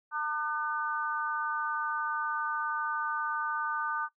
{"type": "harmonic tone", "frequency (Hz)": 301.4, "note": "D4", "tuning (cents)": 45, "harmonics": [3, 4, 5], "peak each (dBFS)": [-35, -33, -34], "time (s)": [0.11, 4.09], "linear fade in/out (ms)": 50, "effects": ["noise-tail reverb RT60 0.1 s tail -19 dB re dry"]}